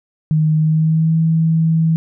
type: tone with pitch glide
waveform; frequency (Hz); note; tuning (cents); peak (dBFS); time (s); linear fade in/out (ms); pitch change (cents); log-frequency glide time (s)
sine; 155.56 to 161.98; D#3 to E3; 0 to -30; -11; 0.31-1.96; 0; +70; 0.57-1.16
effects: none